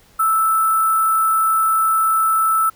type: tone with sample-and-hold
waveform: sine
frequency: 1318.5 Hz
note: E6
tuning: in tune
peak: -13 dBFS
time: 0.19-2.7 s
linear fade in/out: 10 ms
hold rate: 11025 Hz
effects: pink hiss -52 dBFS RMS until 2.75 s